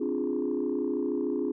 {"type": "chord", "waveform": "sine", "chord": "D half-diminished seventh", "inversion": "third", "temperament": "equal with one note detuned", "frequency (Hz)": [261.6, 294.7, 349.2, 415.3], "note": ["C4", "D4", "F4", "Ab4"], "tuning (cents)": [0, 6, 0, 0], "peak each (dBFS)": -31, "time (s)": [0, 1.52], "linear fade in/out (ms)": 10, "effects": ["tanh soft clip ceiling -20 dBFS"]}